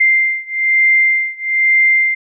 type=beating tone pair; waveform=sine; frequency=2093 / 2094.1 Hz; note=C7 / C7; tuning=0 / +1 cents; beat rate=1.1 Hz; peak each=-13 / -14 dBFS; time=0-2.15 s; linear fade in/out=10 ms; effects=none